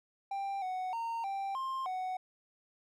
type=tone with pitch steps; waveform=triangle; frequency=789 / 742 / 920 / 785 / 1057 / 743 Hz; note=G5 / F#5 / A#5 / G5 / C6 / F#5; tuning=+11 / +5 / -23 / +2 / +17 / +7 cents; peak=-32 dBFS; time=0.31-2.17 s; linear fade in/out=5 ms; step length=310 ms; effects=none